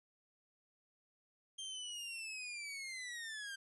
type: linear sweep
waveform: sawtooth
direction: down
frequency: 3186 to 1568 Hz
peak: -40 dBFS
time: 1.58-3.56 s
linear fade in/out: 10 ms
effects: resampled to 24000 Hz